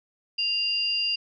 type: tone pair together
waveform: sine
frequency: 2794 / 4807 Hz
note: F7 / D8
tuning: 0 / +39 cents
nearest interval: major sixth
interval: 939 cents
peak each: -26 dBFS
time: 0.38-1.16 s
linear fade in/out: 10 ms
effects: none